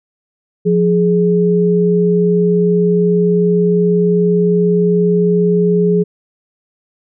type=tone pair together; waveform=sine; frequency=176 / 418.6 Hz; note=F3 / G#4; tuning=+14 / +14 cents; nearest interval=octave + minor third; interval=1500 cents; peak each=-12 dBFS; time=0.65-6.04 s; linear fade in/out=20 ms; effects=none